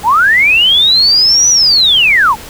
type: linear two-way sweep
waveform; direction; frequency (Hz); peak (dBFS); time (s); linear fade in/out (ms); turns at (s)
sine; up then down; 784 to 5990 to 784; -5; 0.03-2.36; 50; 1.49
effects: pink hiss -30 dBFS RMS until 2.49 s